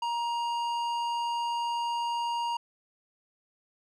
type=tone with tanh clipping; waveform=sine; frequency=942 Hz; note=A#5; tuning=18 cents sharp; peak=-30 dBFS; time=0.02-2.57 s; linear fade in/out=5 ms; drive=13 dB; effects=none